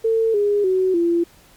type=tone with pitch steps; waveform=sine; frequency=450 / 410.3 / 374.1 / 341 Hz; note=A4 / G#4 / F#4 / F4; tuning=+39 / -21 / +19 / -41 cents; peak=-15 dBFS; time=0.04-1.24 s; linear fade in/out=10 ms; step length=300 ms; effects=pink hiss -51 dBFS RMS until 1.56 s + Opus 48 kbps